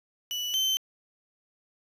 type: tone pair in turn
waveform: 35% pulse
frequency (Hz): 2960 / 3087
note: F#7 / G7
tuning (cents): 0 / -27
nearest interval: minor second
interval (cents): 73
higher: second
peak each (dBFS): -28 / -22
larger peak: second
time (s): 0.31-0.54 / 0.54-0.77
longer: neither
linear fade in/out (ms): 0
effects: resampled to 32000 Hz + 9-bit